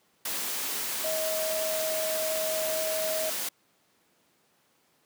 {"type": "tone in noise", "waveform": "sine", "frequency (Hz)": 633, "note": "D#5", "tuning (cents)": 30, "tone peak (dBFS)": -29, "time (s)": [1.04, 3.3], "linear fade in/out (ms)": 5, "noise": "white", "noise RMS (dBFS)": -32, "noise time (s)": [0.25, 3.49], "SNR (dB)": 0, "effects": ["pink hiss -67 dBFS RMS until 5.05 s", "high-pass 200 Hz 12 dB/octave"]}